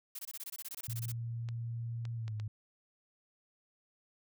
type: noise bursts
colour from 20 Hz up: blue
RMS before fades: -43 dBFS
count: 16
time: 0.15-1.12 s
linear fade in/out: 5 ms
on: 40 ms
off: 22 ms
type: clicks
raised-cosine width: 0.2 ms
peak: -32 dBFS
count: 6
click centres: 0.745 / 0.801 / 1.488 / 2.053 / 2.28 / 2.399 s
type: tone with pitch glide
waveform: sine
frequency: 116.54 to 106.87 Hz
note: A#2 to A2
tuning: 0 to -50 cents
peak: -36 dBFS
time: 0.88-2.48 s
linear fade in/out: 5 ms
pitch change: -150 cents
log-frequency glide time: 2.15-2.36 s
effects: none